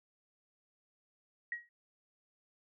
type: tone with exponential decay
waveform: sine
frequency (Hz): 1900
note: A#6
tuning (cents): +33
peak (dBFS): -32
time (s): 1.52-1.69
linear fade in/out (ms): 2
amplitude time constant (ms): 36
effects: none